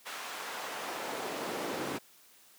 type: noise with high-pass filter sweep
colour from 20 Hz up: brown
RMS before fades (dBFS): -38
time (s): 0.05-1.99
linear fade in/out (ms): 20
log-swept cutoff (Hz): 1300 to 260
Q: 0.81
effects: white hiss -60 dBFS RMS until 2.58 s + high-pass 150 Hz 12 dB/octave